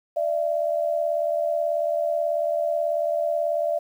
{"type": "tone pair together", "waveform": "sine", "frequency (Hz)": [593.7, 672], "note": ["D5", "E5"], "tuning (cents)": [19, 33], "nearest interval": "major second", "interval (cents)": 214, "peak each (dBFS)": -24, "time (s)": [0.16, 3.79], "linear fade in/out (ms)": 10, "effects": ["9-bit"]}